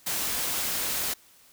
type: noise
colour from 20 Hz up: white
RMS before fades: -29 dBFS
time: 0.06-1.14 s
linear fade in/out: 10 ms
effects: white hiss -57 dBFS RMS until 1.52 s